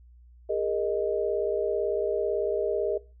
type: chord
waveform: sine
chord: Ab suspended second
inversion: none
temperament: equal with one note detuned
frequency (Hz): 408.2 / 466.2 / 622.3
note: Ab4 / Bb4 / Eb5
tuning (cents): -30 / 0 / 0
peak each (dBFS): -29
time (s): 0.49-2.98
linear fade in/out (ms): 10
effects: noise-tail reverb RT60 0.3 s tail -20 dB re dry + added 60 Hz sine -50 dBFS peak until 3.2 s